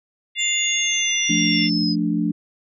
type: harmonic tone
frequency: 698.5 Hz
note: F5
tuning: in tune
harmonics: 3 / 4 / 5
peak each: -24 / -24 / -25 dBFS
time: 0.35-1.7 s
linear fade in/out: 50 ms
type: exponential sweep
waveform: sine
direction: down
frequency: 7180 to 4978 Hz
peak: -23 dBFS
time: 0.38-1.96 s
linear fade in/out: 50 ms
type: chord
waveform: sine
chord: D minor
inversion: first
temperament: equal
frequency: 174.61 / 220 / 293.7 Hz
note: F3 / A3 / D4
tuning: 0 / 0 / 0 cents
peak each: -23 / -23 / -22 dBFS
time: 1.29-2.32 s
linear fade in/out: 10 ms
effects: none